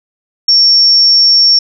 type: tone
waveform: sine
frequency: 5480 Hz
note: F8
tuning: 34 cents flat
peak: -4 dBFS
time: 0.48-1.59 s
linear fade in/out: 5 ms
effects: none

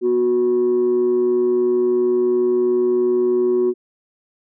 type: tone pair together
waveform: sine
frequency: 243.8 / 366.7 Hz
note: B3 / F#4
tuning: -22 / -15 cents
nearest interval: perfect fifth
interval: 707 cents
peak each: -23 / -13 dBFS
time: 0.01-3.74 s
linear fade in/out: 50 ms
effects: tanh soft clip ceiling -11 dBFS

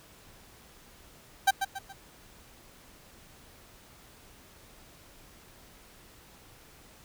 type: tone with echo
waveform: 30% pulse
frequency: 780 Hz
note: G5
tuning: 9 cents flat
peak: -16 dBFS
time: 1.47-1.51 s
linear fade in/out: 10 ms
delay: 140 ms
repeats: 3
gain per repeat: -8 dB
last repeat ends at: 1.93 s
effects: pink hiss -55 dBFS RMS until 7.04 s

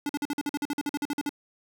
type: tone bursts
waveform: square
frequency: 290 Hz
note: D4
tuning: 22 cents flat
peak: -27 dBFS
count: 16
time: 0.06-1.293 s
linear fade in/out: 2 ms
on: 33 ms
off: 47 ms
effects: none

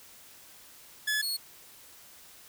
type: tone pair in turn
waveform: sawtooth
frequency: 1712 / 4343 Hz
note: A6 / C#8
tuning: -48 / -36 cents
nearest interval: octave + major third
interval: 1612 cents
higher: second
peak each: -23 / -27 dBFS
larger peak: first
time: 1.07-1.22 / 1.22-1.37 s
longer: neither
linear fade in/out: 10 ms
effects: white hiss -53 dBFS RMS until 2.48 s

